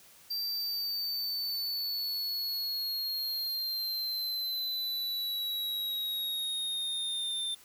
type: linear sweep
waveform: square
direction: down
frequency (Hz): 4700 to 3574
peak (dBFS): -32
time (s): 0.3-7.55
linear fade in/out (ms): 10
effects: white hiss -57 dBFS RMS until 7.64 s